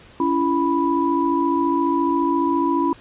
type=tone cluster; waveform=sine; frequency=282.8 / 337.3 / 987 Hz; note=C#4 / E4 / B5; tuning=+35 / +40 / -1 cents; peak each=-21 dBFS; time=0.2-2.93 s; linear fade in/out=2 ms; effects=pink hiss -47 dBFS RMS until 3 s + resampled to 8000 Hz